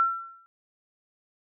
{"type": "tone with exponential decay", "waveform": "sine", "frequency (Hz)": 1352, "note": "E6", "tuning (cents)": 43, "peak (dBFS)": -17, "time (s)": [0, 0.46], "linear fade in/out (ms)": 0, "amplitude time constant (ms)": 99, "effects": []}